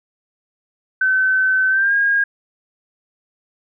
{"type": "tone with pitch glide", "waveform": "sine", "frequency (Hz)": [1527, 1627.2], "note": ["G6", "G#6"], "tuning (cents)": [-46, -36], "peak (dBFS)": -13, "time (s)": [1.01, 2.24], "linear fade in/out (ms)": 5, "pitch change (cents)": 110, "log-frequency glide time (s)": [1.69, 1.94], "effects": []}